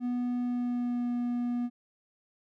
triangle tone with pitch glide, 245.3 to 242.1 Hz, B3 to B3, -12 to -34 cents, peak -26 dBFS, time 0-1.7 s, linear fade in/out 50 ms, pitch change -22 cents, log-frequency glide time 0.4-1.1 s, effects none

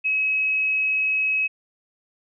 sine tone, 2559 Hz, D#7, 48 cents sharp, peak -19 dBFS, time 0.04-1.48 s, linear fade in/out 20 ms, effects none

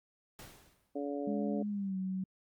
pink noise with exponential decay, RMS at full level -48 dBFS, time 0.39-1.08 s, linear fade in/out 0 ms, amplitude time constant 150 ms
harmonic tone, 142.7 Hz, D3, 49 cents flat, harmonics 2 / 3 / 4 / 5, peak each -37 / -40 / -40 / -46 dBFS, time 0.95-1.63 s, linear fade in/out 10 ms
sine tone with pitch glide, 207.7 to 188.27 Hz, G#3 to F#3, 0 to +30 cents, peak -33 dBFS, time 1.27-2.24 s, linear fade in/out 5 ms, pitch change -170 cents, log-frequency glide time 1.69-1.97 s
effects Opus 48 kbps

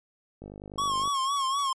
click train, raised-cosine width 2 ms, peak -29 dBFS, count 34, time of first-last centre 0.42-1.076 s, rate 50.3 Hz
square tone with vibrato, 1094 Hz, C#6, 23 cents flat, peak -26 dBFS, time 0.78-1.73 s, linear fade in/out 5 ms, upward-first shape sine, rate 4 Hz, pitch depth 71 cents each way
5% pulse tone with tremolo, 2217 Hz, C#7, in tune, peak -36 dBFS, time 0.92-1.74 s, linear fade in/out 50 ms, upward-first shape square, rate 4.5 Hz, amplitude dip 80%
effects resampled to 22050 Hz

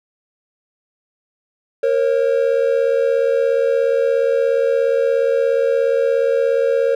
triangle tone pair together, 466.2 / 543.2 Hz, A#4 / C#5, 0 / -35 cents, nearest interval minor third, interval 265 cents, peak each -14 dBFS, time 1.83-6.95 s, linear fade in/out 5 ms, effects tanh soft clip ceiling -4 dBFS

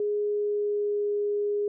sine tone with pitch glide, 415.3 to 412 Hz, G#4 to G#4, 0 to -14 cents, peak -24 dBFS, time 0-1.68 s, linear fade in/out 2 ms, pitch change -14 cents, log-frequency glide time 0.2-1.12 s, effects none

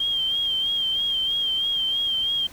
sine tone with vibrato, 3193 Hz, G7, 31 cents sharp, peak -21 dBFS, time 0-2.47 s, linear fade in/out 5 ms, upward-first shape sine, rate 3.1 Hz, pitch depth 47 cents each way, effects pink hiss -46 dBFS RMS until 2.52 s

